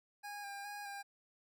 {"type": "tone with vibrato", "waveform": "25% pulse", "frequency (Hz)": 811, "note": "G#5", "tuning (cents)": -41, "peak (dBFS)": -40, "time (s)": [0.23, 1.03], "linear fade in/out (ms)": 20, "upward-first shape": "square", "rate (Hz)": 2.4, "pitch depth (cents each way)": 21, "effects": []}